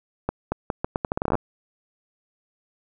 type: accelerating click train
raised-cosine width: 1 ms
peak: -9 dBFS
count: 16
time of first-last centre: 0.29-1.353 s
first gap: 230 ms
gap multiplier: 0.79
effects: none